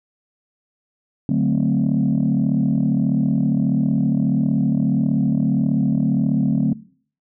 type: chord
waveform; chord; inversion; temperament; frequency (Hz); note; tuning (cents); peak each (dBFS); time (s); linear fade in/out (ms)
sine; D dominant seventh; none; equal; 146.83 / 185 / 220 / 261.6; D3 / F#3 / A3 / C4; 0 / 0 / 0 / 0; -20; 1.29-6.73; 2
effects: noise-tail reverb RT60 0.5 s tail -20 dB re dry + tanh soft clip ceiling -10 dBFS